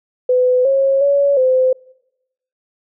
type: tone with pitch steps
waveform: sine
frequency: 503 / 543 / 564 / 515 Hz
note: B4 / C#5 / C#5 / C5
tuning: +32 / -36 / +30 / -28 cents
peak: -10 dBFS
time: 0.29-1.73 s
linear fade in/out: 5 ms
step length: 360 ms
effects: noise-tail reverb RT60 0.9 s tail -25 dB re dry